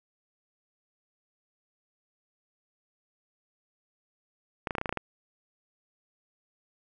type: clicks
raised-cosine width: 0.5 ms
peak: -15 dBFS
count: 9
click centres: 4.672 / 4.708 / 4.752 / 4.783 / 4.814 / 4.858 / 4.893 / 4.926 / 4.973 s
effects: none